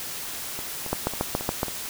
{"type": "two click trains", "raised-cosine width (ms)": 1, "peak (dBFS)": [-9, -19], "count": [6, 5], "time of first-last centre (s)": [[0.93, 1.631], [0.59, 1.683]], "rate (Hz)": [7.13, 3.66], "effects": ["white hiss -34 dBFS RMS until 1.89 s"]}